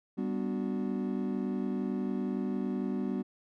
triangle chord, G major seventh, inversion none, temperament equal, 196 / 246.9 / 293.7 / 370 Hz, G3 / B3 / D4 / F#4, 0 / 0 / 0 / 0 cents, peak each -32 / -32 / -37 / -37 dBFS, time 0.17-3.23 s, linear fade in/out 20 ms, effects none

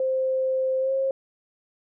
sine tone with pitch glide, 523 to 536.2 Hz, C5 to C5, -1 to +42 cents, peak -21 dBFS, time 0-1.11 s, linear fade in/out 2 ms, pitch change +43 cents, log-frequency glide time 0.8-0.92 s, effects none

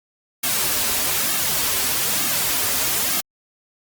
white noise with flanger, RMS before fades -21 dBFS, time 0.43-3.21 s, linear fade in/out 10 ms, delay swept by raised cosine 2 to 6.3 ms, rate 1.1 Hz, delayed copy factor -0.9, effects Opus 48 kbps

